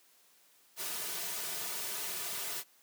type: noise with comb filter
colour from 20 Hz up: white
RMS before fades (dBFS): -38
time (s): 0.76-2.64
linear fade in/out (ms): 50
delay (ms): 3.7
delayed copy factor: -0.7
effects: white hiss -65 dBFS RMS until 2.82 s + high-pass 200 Hz 12 dB/octave